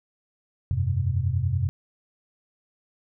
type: chord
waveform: sine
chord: F suspended second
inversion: none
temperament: equal with one note detuned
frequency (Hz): 87.31 / 98 / 128.27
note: F2 / G2 / C3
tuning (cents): 0 / 0 / -34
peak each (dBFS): -26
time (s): 0.71-1.69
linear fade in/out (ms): 0
effects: none